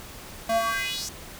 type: tone with high-pass filter sweep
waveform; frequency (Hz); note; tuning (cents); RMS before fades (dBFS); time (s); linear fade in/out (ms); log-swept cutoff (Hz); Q
square; 225.8; A3; +45; -27; 0.49-1.09; 5; 490 to 6500; 3.7
effects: pink hiss -42 dBFS RMS until 1.39 s